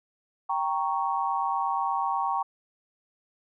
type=chord; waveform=sine; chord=G diminished; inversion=none; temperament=equal; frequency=784 / 932.3 / 1108.7 Hz; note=G5 / Bb5 / Db6; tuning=0 / 0 / 0 cents; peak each=-29 dBFS; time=0.49-2.43 s; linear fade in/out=10 ms; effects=none